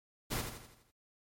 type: noise with echo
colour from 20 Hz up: pink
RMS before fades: -35 dBFS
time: 0.3-0.42 s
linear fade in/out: 20 ms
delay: 83 ms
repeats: 6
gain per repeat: -6 dB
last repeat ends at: 0.918 s
effects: MP3 64 kbps